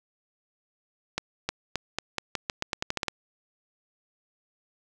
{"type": "accelerating click train", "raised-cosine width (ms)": 0.2, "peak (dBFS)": -10, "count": 14, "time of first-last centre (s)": [1.18, 3.083], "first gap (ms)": 310, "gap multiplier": 0.86, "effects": []}